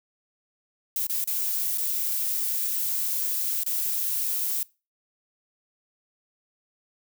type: noise with dropouts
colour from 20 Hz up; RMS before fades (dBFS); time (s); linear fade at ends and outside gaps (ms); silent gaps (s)
violet; -27; 0.96-4.63; 2; 1.068-1.096 / 1.242-1.274 / 1.776-1.781 / 3.635-3.662
effects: noise-tail reverb RT60 0.3 s tail -23 dB re dry